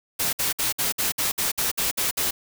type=noise bursts; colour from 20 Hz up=white; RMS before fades=-24 dBFS; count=11; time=0.19-2.31 s; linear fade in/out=10 ms; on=140 ms; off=58 ms; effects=none